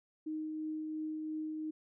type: tone with tremolo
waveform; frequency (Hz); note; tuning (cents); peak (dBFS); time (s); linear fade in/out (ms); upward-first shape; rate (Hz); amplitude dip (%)
sine; 311.1; D#4; 0; -35; 0.26-1.71; 10; triangle; 2.9; 25
effects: none